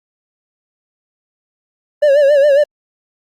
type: tone with vibrato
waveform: triangle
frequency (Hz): 571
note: D5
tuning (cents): -49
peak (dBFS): -5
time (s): 2.02-2.64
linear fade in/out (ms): 10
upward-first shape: sine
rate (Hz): 7.3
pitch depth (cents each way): 88
effects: Opus 32 kbps